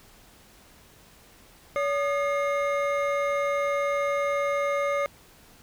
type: tone cluster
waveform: triangle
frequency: 568 / 1224 / 2135 Hz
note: C#5 / D#6 / C7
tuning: +42 / -29 / +34 cents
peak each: -23 / -28 / -31 dBFS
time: 1.76-5.06 s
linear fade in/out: 0 ms
effects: pink hiss -54 dBFS RMS until 5.62 s